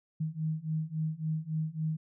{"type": "beating tone pair", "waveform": "sine", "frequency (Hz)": [155.56, 159.16], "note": ["D#3", "D#3"], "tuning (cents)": [0, 40], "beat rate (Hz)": 3.6, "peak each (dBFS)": [-34, -33], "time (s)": [0.2, 1.97], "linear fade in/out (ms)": 10, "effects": []}